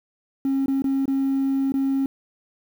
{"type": "tone with dropouts", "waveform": "triangle", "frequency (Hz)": 271, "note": "C#4", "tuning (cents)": -39, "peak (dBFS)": -16, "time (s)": [0.45, 2.06], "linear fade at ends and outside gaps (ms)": 2, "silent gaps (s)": [[0.66, 0.681], [0.821, 0.842], [1.056, 1.079], [1.721, 1.74]], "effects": ["tanh soft clip ceiling -15 dBFS", "8-bit"]}